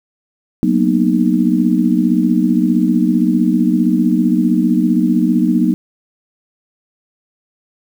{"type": "chord", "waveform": "sine", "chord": "B major seventh", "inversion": "second", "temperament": "just", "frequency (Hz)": [185.21, 231.5, 246.9, 308.7], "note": ["F#3", "A#3", "B3", "D#4"], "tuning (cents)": [2, -12, 0, -14], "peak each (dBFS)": -16, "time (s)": [0.63, 5.74], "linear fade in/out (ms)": 0, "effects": ["7-bit"]}